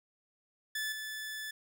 sawtooth tone with level steps, 1739 Hz, A6, 21 cents flat, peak -30 / -35 dBFS, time 0.75-1.51 s, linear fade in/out 5 ms, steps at 0.92 s, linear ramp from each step 2 ms, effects none

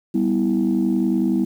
sine chord, E minor, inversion first, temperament equal with one note detuned, 196 / 246.9 / 325.7 Hz, G3 / B3 / E4, 0 / 0 / -21 cents, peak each -20 dBFS, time 0.14-1.45 s, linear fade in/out 10 ms, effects tanh soft clip ceiling -10 dBFS + 8-bit

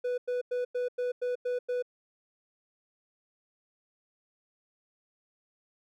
triangle tone bursts, 493.9 Hz, B4, in tune, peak -26 dBFS, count 8, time 0.04-1.825 s, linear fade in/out 10 ms, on 140 ms, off 95 ms, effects none

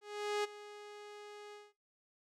sawtooth tone with ADSR envelope, 415.3 Hz, G#4, in tune, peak -28 dBFS, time 0.01-1.73 s, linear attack 430 ms, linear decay 17 ms, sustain -17 dB, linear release 200 ms, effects noise-tail reverb RT60 0.2 s tail -17 dB re dry + low-pass 7000 Hz 12 dB/octave

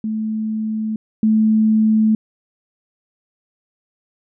sine tone pair in turn, 217.9 / 217.9 Hz, A3 / A3, -17 / -17 cents, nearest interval unison, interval 0 cents, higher neither, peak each -19 / -11 dBFS, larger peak second, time 0.04-0.96 / 1.23-2.15 s, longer neither, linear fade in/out 2 ms, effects none

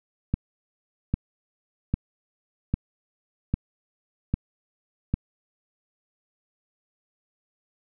click train, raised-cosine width 5 ms, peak -10 dBFS, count 7, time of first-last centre 0.34-5.14 s, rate 1.25 Hz, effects none

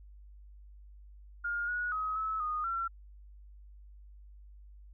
sine tone with pitch steps, 1416 / 1457 / 1269 / 1298 / 1234 / 1357 Hz, F6 / F#6 / D#6 / E6 / D#6 / E6, +23 / -27 / +34 / -27 / -15 / +50 cents, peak -31 dBFS, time 1.44-2.88 s, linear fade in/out 10 ms, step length 240 ms, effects added 50 Hz sine -50 dBFS peak until 4.93 s

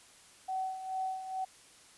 sine tone with tremolo, 756 Hz, F#5, 37 cents sharp, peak -31 dBFS, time 0.48-1.45 s, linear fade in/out 10 ms, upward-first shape sine, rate 2.3 Hz, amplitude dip 65%, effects white hiss -58 dBFS RMS until 1.97 s + resampled to 24000 Hz

